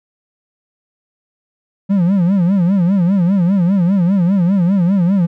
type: tone with vibrato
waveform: triangle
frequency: 185 Hz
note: F#3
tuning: in tune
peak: -8 dBFS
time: 1.89-5.27 s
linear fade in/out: 20 ms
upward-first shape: sine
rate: 5 Hz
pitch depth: 160 cents each way
effects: none